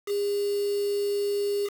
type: tone with quantisation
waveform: sine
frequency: 405.8 Hz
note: G#4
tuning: 40 cents flat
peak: -24 dBFS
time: 0.06-1.7 s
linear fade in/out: 50 ms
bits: 6
effects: none